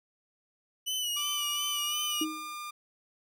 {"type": "tone with vibrato", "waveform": "sawtooth", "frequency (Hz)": 2960, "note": "F#7", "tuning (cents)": 0, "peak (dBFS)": -27, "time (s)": [0.86, 2.25], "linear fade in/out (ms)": 20, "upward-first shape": "sine", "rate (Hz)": 2.8, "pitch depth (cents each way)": 49}
{"type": "tone with pitch glide", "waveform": "sawtooth", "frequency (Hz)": [1174.7, 1202.2], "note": ["D6", "D6"], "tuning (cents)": [0, 40], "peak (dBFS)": -34, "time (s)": [1.16, 2.71], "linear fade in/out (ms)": 10, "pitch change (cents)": 40, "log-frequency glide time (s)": [1.8, 1.94]}
{"type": "tone with exponential decay", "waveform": "sine", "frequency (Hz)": 312.9, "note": "D#4", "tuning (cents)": 10, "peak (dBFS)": -26, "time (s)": [2.21, 2.55], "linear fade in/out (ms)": 5, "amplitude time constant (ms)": 73}
{"effects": []}